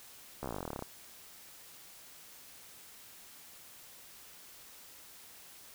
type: slowing click train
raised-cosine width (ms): 1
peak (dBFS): -24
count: 19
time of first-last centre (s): 0.43-0.824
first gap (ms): 14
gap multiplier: 1.05
effects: white hiss -54 dBFS RMS until 5.74 s